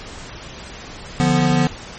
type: chord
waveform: square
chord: B diminished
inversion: first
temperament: equal with one note detuned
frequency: 148.11 / 174.61 / 246.9 Hz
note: D3 / F3 / B3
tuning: +15 / 0 / 0 cents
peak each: -19 dBFS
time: 1.2-1.67 s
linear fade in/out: 0 ms
effects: pink hiss -35 dBFS RMS until 1.98 s + MP3 32 kbps